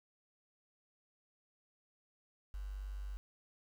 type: tone with quantisation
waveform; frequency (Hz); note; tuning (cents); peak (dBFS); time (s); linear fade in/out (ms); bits
sine; 49; G1; 0; -40; 2.54-3.17; 0; 10
effects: none